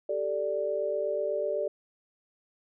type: chord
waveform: sine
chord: G suspended second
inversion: none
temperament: equal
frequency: 392 / 440 / 587.3 Hz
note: G4 / A4 / D5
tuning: 0 / 0 / 0 cents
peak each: -34 / -33 / -29 dBFS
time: 0.09-1.68 s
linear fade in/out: 5 ms
effects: none